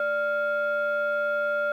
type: tone pair together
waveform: sine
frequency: 587.3 / 1396.9 Hz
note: D5 / F6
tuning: 0 / 0 cents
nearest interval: octave + minor third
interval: 1500 cents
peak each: -24 / -25 dBFS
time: 0-1.72 s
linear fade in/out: 2 ms
effects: tanh soft clip ceiling -19 dBFS + 10-bit